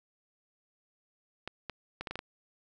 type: clicks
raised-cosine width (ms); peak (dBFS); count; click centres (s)
0.3; -21; 7; 1.476 / 1.697 / 2.01 / 2.072 / 2.11 / 2.156 / 2.191
effects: none